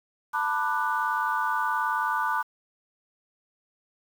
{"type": "chord", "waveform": "sine", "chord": "B minor seventh", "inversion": "third", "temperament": "just", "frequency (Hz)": [889, 987.8, 1185.3, 1481.6], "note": ["A5", "B5", "D6", "F#6"], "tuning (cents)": [18, 0, 16, 2], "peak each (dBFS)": -29, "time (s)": [0.33, 2.43], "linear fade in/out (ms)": 20, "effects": ["tanh soft clip ceiling -13 dBFS", "8-bit"]}